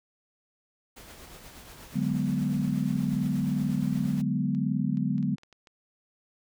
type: noise with tremolo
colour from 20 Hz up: pink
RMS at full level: -46 dBFS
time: 0.96-4.22 s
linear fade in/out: 10 ms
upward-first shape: sine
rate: 8.4 Hz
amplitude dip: 35%
type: chord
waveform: sine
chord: G# half-diminished seventh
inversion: second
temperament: equal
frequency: 146.83 / 185 / 207.7 / 246.9 Hz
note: D3 / F#3 / G#3 / B3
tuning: 0 / 0 / 0 / 0 cents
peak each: -30 dBFS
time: 1.94-5.36 s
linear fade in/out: 20 ms
type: clicks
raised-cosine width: 0.2 ms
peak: -36 dBFS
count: 11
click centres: 3.933 / 4.043 / 4.18 / 4.549 / 4.972 / 5.181 / 5.228 / 5.383 / 5.434 / 5.527 / 5.672 s
effects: none